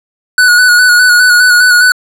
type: tone with vibrato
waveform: square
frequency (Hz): 1471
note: F#6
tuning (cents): -11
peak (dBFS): -4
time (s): 0.38-1.92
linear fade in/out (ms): 2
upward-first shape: square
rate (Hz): 4.9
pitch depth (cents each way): 28
effects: low-pass 12000 Hz 12 dB/octave